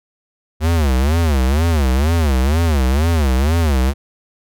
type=tone with vibrato; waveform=square; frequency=73.42 Hz; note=D2; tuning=in tune; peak=-13 dBFS; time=0.6-3.94 s; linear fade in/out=50 ms; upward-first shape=sine; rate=2.1 Hz; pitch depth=250 cents each way; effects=none